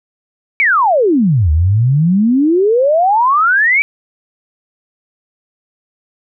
sine exponential two-way sweep, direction down then up, 2346 to 73.7 to 2346 Hz, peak -8 dBFS, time 0.6-3.82 s, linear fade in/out 0 ms, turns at 1.51 s, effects none

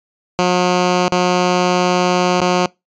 10% pulse tone with dropouts, 180 Hz, F#3, 47 cents flat, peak -4 dBFS, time 0.39-2.66 s, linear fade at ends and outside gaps 0 ms, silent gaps 1.082-1.123 / 2.402-2.416 s, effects noise-tail reverb RT60 0.2 s tail -24 dB re dry + resampled to 16000 Hz

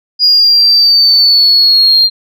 sine exponential sweep, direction down, 4891 to 4186 Hz, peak -3 dBFS, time 0.19-2.1 s, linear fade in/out 50 ms, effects tanh soft clip ceiling 0 dBFS

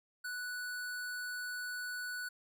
square tone, 1480 Hz, F#6, in tune, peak -39 dBFS, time 0.24-2.29 s, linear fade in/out 10 ms, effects none

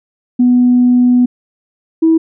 sine tone pair in turn, 246.9 / 324.2 Hz, B3 / E4, 0 / -29 cents, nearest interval perfect fourth, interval 471 cents, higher second, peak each -5 dBFS, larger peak neither, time 0.39-1.26 / 2.02-2.18 s, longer first, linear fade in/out 10 ms, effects tanh soft clip ceiling -1 dBFS

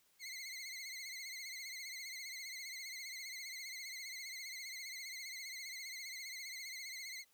20% pulse tone with vibrato, 2106 Hz, C7, 11 cents sharp, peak -40 dBFS, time 0.19-7.25 s, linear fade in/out 50 ms, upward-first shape triangle, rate 15 Hz, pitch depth 100 cents each way, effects white hiss -73 dBFS RMS until 7.33 s

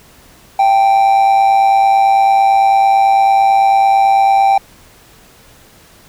triangle tone with amplitude modulation, 784 Hz, G5, in tune, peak -3 dBFS, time 0.59-4.58 s, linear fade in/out 5 ms, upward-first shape sine, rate 109 Hz, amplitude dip 50%, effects pink hiss -44 dBFS RMS until 6.08 s

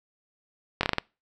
slowing click train, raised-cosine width 0.3 ms, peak -7 dBFS, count 6, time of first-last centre 0.81-0.984 s, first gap 22 ms, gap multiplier 1.23, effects noise-tail reverb RT60 0.3 s tail -26 dB re dry

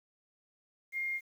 sine tone, 2124 Hz, C7, 25 cents sharp, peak -32 dBFS, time 0.92-1.21 s, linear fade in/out 50 ms, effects 10-bit

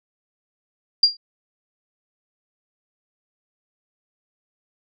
sine tone with exponential decay, 4780 Hz, D8, 30 cents sharp, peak -7 dBFS, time 1.03-1.17 s, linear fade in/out 5 ms, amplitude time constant 30 ms, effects none

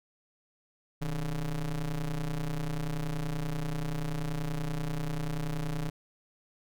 square ring-modulated tone, 71 Hz, C#2, 42 cents sharp, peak -28 dBFS, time 1.01-5.9 s, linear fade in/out 10 ms, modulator 86.2 Hz, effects none

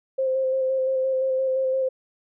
sine tone with vibrato, 525 Hz, C5, 6 cents sharp, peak -20 dBFS, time 0.18-1.89 s, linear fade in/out 10 ms, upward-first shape square, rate 5.8 Hz, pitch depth 15 cents each way, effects none

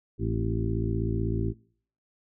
harmonic tone with a mistuned harmonic, 56 Hz, A1, 31 cents sharp, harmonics 1 / 2 / 3 / 4 / 5 / 6 / 7, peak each -31 / -29 / -36 / -35 / -38 / -34 / -36 dBFS, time 0.18-1.54 s, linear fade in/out 50 ms, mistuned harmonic 5, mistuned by -67 cents, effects noise-tail reverb RT60 0.6 s tail -25 dB re dry

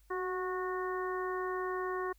harmonic tone with a mistuned harmonic, 366.1 Hz, F#4, 18 cents flat, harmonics 1 / 2 / 3 / 4 / 5, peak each -35 / -44 / -38 / -46 / -44 dBFS, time 0.1-2.13 s, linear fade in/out 10 ms, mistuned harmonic 1, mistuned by +26 cents, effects added 50 Hz sine -61 dBFS peak until 2.18 s + white hiss -72 dBFS RMS until 2.18 s

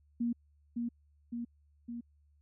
sine tone with echo, 236.5 Hz, A#3, 25 cents sharp, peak -29 dBFS, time 0.2-0.33 s, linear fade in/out 10 ms, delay 560 ms, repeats 3, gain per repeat -3 dB, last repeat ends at 2.01 s, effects added 73 Hz sine -64 dBFS peak until 2.41 s

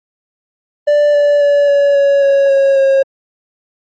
triangle tone with pitch steps, 587.3 / 580.6 / 573.9 / 567.3 / 560.8 / 554.3 / 548 / 541.7 Hz, D5 / D5 / D5 / C#5 / C#5 / C#5 / C#5 / C#5, 0 / -20 / -40 / +40 / +20 / 0 / -20 / -40 cents, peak -5 dBFS, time 0.87-3.03 s, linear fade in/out 10 ms, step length 270 ms, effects MP3 32 kbps

